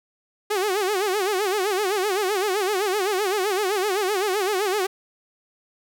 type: tone with vibrato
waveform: sawtooth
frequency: 395.5 Hz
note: G4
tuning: 15 cents sharp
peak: -17 dBFS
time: 0.5-4.87 s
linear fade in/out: 10 ms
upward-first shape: sine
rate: 7.8 Hz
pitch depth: 150 cents each way
effects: none